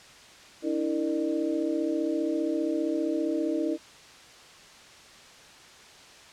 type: tone cluster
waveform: sine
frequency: 289.4 / 324.5 / 462.3 / 601 Hz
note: D4 / E4 / A#4 / D5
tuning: -25 / -27 / -14 / +40 cents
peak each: -32 / -27 / -34 / -34 dBFS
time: 0.62-3.78 s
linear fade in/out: 50 ms
effects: white hiss -50 dBFS RMS until 6.32 s + low-pass 6000 Hz 12 dB/octave